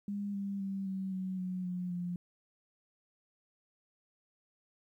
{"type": "tone with pitch steps", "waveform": "sine", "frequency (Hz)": [202.5, 198.56, 194.7, 190.91, 187.2, 183.56, 179.99, 176.49], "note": ["G#3", "G3", "G3", "G3", "F#3", "F#3", "F#3", "F3"], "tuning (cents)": [-43, 22, -12, -46, 20, -14, -48, 18], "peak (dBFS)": -34, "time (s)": [0.08, 2.16], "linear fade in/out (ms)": 2, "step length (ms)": 260, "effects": ["12-bit"]}